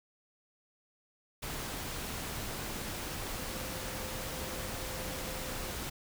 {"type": "tone in noise", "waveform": "sine", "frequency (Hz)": 519, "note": "C5", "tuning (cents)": -14, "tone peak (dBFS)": -47, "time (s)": [3.38, 5.72], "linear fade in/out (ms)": 10, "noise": "pink", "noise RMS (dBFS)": -39, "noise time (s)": [1.42, 5.9], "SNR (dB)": -11, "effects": []}